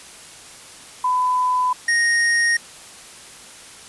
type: tone pair in turn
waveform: sine / square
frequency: 1003 / 1864.1 Hz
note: B5 / A#6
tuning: +26 / -1 cents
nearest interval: major seventh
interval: 1073 cents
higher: second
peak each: -16 dBFS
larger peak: neither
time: 1.04-1.73 / 1.88-2.57 s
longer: neither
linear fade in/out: 5 ms
effects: white hiss -41 dBFS RMS until 3.88 s + resampled to 24000 Hz